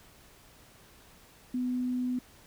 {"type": "tone", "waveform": "sine", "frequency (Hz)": 250.2, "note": "B3", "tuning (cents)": 23, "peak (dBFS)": -28, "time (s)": [1.54, 2.19], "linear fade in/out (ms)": 5, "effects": ["pink hiss -57 dBFS RMS until 2.46 s"]}